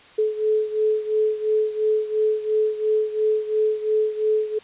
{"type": "beating tone pair", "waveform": "sine", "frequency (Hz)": [430, 432.9], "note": ["A4", "A4"], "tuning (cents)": [-40, -28], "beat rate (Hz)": 2.9, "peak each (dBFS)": [-20, -24], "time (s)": [0.18, 4.59], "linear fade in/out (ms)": 10, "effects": ["white hiss -48 dBFS RMS until 4.63 s", "resampled to 8000 Hz"]}